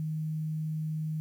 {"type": "tone with quantisation", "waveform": "sine", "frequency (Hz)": 156.1, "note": "D#3", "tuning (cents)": 6, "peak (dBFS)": -30, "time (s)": [0, 1.2], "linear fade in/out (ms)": 0, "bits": 10, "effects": []}